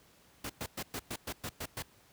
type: noise bursts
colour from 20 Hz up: pink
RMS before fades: -38 dBFS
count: 9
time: 0.44-1.824 s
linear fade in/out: 5 ms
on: 56 ms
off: 110 ms
effects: pink hiss -63 dBFS RMS until 2.12 s + high-pass 60 Hz 12 dB/octave